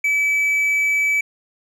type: tone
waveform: triangle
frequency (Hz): 2298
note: D7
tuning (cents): -38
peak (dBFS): -14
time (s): 0.04-1.21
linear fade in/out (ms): 5
effects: none